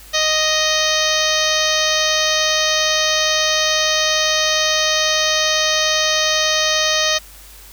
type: harmonic tone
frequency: 622.3 Hz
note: D#5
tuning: in tune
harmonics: 1 / 2 / 3 / 4 / 5 / 6 / 7 / 8 / 9 / 10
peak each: -22 / -25 / -22 / -26 / -23 / -22 / -24 / -27 / -26 / -24 dBFS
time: 0.13-7.19 s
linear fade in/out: 20 ms
effects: added 50 Hz sine -42 dBFS peak until 7.72 s + white hiss -42 dBFS RMS until 7.72 s